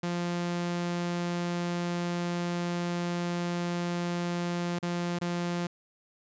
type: tone with dropouts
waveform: sawtooth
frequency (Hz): 174.1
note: F3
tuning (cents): -5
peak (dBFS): -25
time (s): 0.03-5.67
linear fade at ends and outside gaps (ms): 5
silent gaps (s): 4.789-4.827 / 5.188-5.213
effects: resampled to 16000 Hz